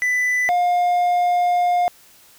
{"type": "tone pair in turn", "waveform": "triangle", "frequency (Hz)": [1992, 709.8], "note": ["B6", "F5"], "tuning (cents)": [14, 28], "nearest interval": "octave + tritone", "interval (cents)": 1786, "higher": "first", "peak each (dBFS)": [-15, -13], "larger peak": "second", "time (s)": [[0.02, 0.49], [0.49, 1.88]], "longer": "second", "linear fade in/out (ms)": 0, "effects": ["white hiss -50 dBFS RMS until 2.38 s"]}